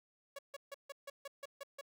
sawtooth tone bursts, 560 Hz, C#5, 18 cents sharp, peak -40 dBFS, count 9, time 0.36-1.812 s, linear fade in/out 5 ms, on 28 ms, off 150 ms, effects none

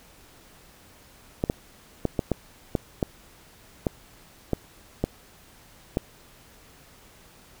clicks, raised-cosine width 2 ms, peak -9 dBFS, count 11, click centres 1.439 / 1.499 / 2.053 / 2.192 / 2.317 / 2.752 / 3.028 / 3.868 / 4.533 / 5.04 / 5.971 s, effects pink hiss -53 dBFS RMS until 7.6 s

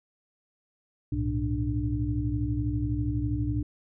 sine tone cluster, 62.6 / 105.9 / 118.1 / 295.7 Hz, B1 / G#2 / A#2 / D4, +24 / +34 / +23 / +12 cents, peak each -31 dBFS, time 1.12-3.63 s, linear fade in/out 5 ms, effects none

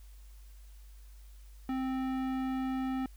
sine tone with tanh clipping, 261.6 Hz, C4, in tune, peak -33 dBFS, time 1.69-3.06 s, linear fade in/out 2 ms, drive 17 dB, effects added 50 Hz sine -49 dBFS peak until 3.16 s + white hiss -65 dBFS RMS until 3.16 s

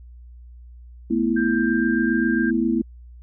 sine chord, A suspended second, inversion none, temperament just, 220 / 247.5 / 330 Hz, A3 / B3 / E4, 0 / +4 / +2 cents, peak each -23 / -22 / -22 dBFS, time 1.1-2.82 s, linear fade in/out 10 ms
sine tone with pitch glide, 1582 to 1593 Hz, G6 to G6, +15 to +27 cents, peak -25 dBFS, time 1.36-2.51 s, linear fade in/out 10 ms, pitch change +12 cents, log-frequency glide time 1.53-2.2 s
effects added 60 Hz sine -40 dBFS peak until 3.22 s

